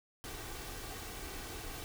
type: noise with comb filter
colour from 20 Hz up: pink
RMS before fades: -44 dBFS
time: 0.24-1.84 s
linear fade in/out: 0 ms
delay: 2.6 ms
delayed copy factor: +0.5
effects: none